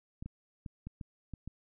clicks, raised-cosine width 5 ms, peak -29 dBFS, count 7, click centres 0.225 / 0.26 / 0.662 / 0.87 / 1.012 / 1.337 / 1.476 s, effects none

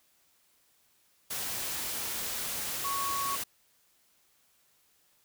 sine tone in noise, 1111 Hz, C#6, 4 cents sharp, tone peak -31 dBFS, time 2.84-3.36 s, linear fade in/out 10 ms, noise white, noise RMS -35 dBFS, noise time 1.3-3.44 s, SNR +1 dB, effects white hiss -68 dBFS RMS until 5.24 s

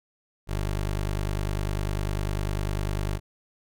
20% pulse tone, 50 Hz, G1, 35 cents sharp, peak -21 dBFS, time 0.47-3.2 s, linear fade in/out 50 ms, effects none

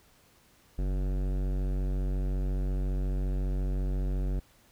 sine tone with hard clipping, 47.24 Hz, F#1, 37 cents sharp, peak -29 dBFS, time 0.78-4.4 s, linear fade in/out 10 ms, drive 17 dB, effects pink hiss -62 dBFS RMS until 4.71 s

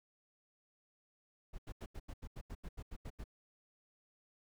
brown noise bursts, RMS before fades -45 dBFS, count 13, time 1.53-3.241 s, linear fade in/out 10 ms, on 55 ms, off 83 ms, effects none

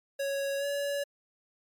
square tone with pitch glide, 554.4 to 567.7 Hz, C#5 to C#5, 0 to +41 cents, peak -30 dBFS, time 0.19-1.04 s, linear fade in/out 10 ms, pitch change +41 cents, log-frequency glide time 0.58-0.65 s, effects MP3 96 kbps

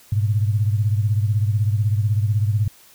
sine beating tone pair, 103 / 119 Hz, G#2 / A#2, -14 / +36 cents, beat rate 16 Hz, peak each -17 / -23 dBFS, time 0.12-2.68 s, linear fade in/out 5 ms, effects white hiss -50 dBFS RMS until 2.94 s

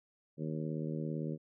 harmonic tone, 77.78 Hz, D#2, in tune, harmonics 2 / 3 / 4 / 5 / 6 / 7, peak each -37 / -41 / -43 / -45 / -47 / -48 dBFS, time 0.37-1.38 s, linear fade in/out 50 ms, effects none

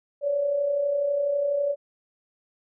sine tone pair together, 539.9 / 572 Hz, C#5 / D5, -46 / -46 cents, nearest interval minor second, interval 100 cents, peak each -33 / -22 dBFS, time 0.21-1.76 s, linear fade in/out 50 ms, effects none

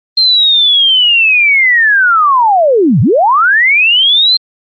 sine linear two-way sweep, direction down then up, 4186 to 98.2 to 4186 Hz, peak -5 dBFS, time 0.17-4.37 s, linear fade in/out 5 ms, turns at 3.01 s, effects Opus 24 kbps

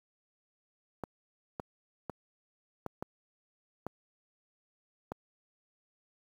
clicks, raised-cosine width 1 ms, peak -22 dBFS, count 7, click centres 1.037 / 1.598 / 2.097 / 2.863 / 3.025 / 3.866 / 5.119 s, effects high-pass 80 Hz 12 dB/octave + 9-bit

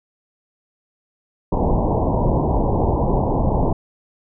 pink low-pass noise, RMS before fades -18 dBFS, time 1.52-3.73 s, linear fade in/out 5 ms, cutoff 1000 Hz, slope 96 dB/octave, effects none

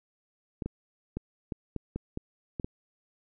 clicks, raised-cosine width 3 ms, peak -20 dBFS, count 9, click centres 0.622 / 0.66 / 1.17 / 1.522 / 1.763 / 1.96 / 2.174 / 2.598 / 2.645 s, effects none

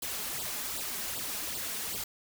white noise with flanger, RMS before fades -36 dBFS, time 0.02-2.04 s, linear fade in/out 5 ms, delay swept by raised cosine 0.23 to 4.83 ms, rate 2.6 Hz, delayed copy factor +0.8, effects none

